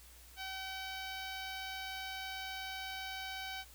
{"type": "tone with notch filter", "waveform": "10% pulse", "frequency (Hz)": 764, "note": "G5", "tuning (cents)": -45, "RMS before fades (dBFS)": -43, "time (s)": [0.36, 3.65], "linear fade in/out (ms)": 50, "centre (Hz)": 10000, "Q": 1, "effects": ["added 60 Hz sine -58 dBFS peak until 3.74 s", "white hiss -59 dBFS RMS until 3.74 s"]}